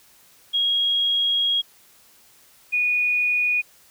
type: tone pair in turn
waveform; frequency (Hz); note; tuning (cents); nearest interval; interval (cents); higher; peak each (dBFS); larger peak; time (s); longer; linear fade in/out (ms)
sine; 3287 / 2462; G#7 / D#7; -19 / -19; perfect fourth; 500; first; -18; neither; 0.53-1.62 / 2.72-3.62; first; 20
effects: white hiss -54 dBFS RMS until 3.9 s